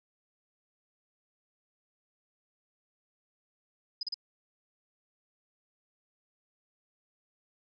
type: tone bursts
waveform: sine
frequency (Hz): 4997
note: D#8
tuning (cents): +7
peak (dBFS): -31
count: 3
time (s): 4.01-4.143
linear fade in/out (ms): 5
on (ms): 21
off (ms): 35
effects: none